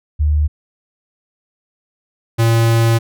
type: tone pair in turn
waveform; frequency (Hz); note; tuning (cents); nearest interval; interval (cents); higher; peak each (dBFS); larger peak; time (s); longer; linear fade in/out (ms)
sine / square; 75 / 114.73; D2 / A#2; +37 / -27; perfect fifth; 736; second; -11; neither; 0.19-0.48 / 2.38-2.99; second; 20
effects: none